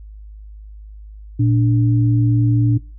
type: tone pair together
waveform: sine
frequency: 116.24 / 292.9 Hz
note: A#2 / D4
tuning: -4 / -5 cents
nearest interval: octave + major third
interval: 1599 cents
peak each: -13 / -19 dBFS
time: 1.39-2.78 s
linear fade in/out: 10 ms
effects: noise-tail reverb RT60 0.3 s tail -19 dB re dry + added 52 Hz sine -34 dBFS peak until 2.98 s